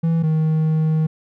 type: tone pair in turn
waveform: triangle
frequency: 164.81 / 157.42 Hz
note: E3 / D#3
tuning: 0 / +21 cents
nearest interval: minor second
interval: 79 cents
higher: first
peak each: -13 dBFS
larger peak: neither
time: 0.03-0.23 / 0.23-1.07 s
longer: second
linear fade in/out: 10 ms
effects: none